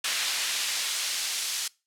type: noise with high-pass filter sweep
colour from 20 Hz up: brown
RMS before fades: -29 dBFS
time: 0.04-1.68 s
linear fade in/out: 5 ms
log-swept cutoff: 2900 to 4600 Hz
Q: 0.8
effects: noise-tail reverb RT60 0.3 s tail -24 dB re dry + low-pass 12000 Hz 12 dB/octave